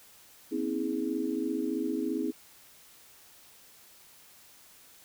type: tone cluster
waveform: sine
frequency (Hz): 243.2 / 266.2 / 320.9 / 416.1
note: B3 / C4 / E4 / G#4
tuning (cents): -26 / +30 / -46 / +3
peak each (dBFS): -37 / -33 / -32 / -36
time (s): 0.51-2.32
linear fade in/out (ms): 20
effects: white hiss -56 dBFS RMS until 5.04 s